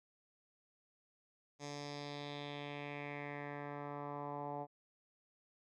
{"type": "tone with low-pass filter sweep", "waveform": "10% pulse", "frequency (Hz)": 144.7, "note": "D3", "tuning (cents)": -25, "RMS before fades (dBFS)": -45, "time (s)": [1.59, 4.67], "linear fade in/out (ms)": 50, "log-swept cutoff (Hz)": [6300, 790], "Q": 3.1, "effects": []}